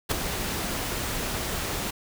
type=noise with ADSR envelope; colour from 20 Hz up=pink; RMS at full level=-22 dBFS; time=0.09-1.91 s; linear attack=26 ms; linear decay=6 ms; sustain=-8 dB; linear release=11 ms; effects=none